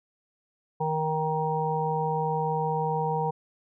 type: harmonic tone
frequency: 156.8 Hz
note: D#3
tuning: 14 cents sharp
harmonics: 1 / 3 / 5 / 6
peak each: -30 / -30 / -30 / -30 dBFS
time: 0.8-3.31 s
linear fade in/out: 10 ms
effects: none